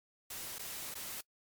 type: noise with dropouts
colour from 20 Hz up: white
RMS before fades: -43 dBFS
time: 0.3-1.21 s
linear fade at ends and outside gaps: 5 ms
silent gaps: 0.585-0.592 / 0.942-0.952 s
effects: noise-tail reverb RT60 0.1 s tail -24 dB re dry + MP3 96 kbps